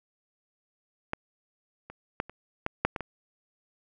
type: clicks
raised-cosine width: 0.5 ms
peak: -14 / -27 / -13 / -28 / -13 / -7 / -17 / -19 dBFS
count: 8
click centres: 1.134 / 1.9 / 2.201 / 2.296 / 2.664 / 2.85 / 2.962 / 3.007 s
effects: none